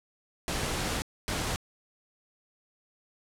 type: noise bursts at uneven times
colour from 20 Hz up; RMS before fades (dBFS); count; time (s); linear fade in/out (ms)
pink; -31; 2; 0.48-1.02 / 1.28-1.56; 0
effects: low-pass 10000 Hz 12 dB/octave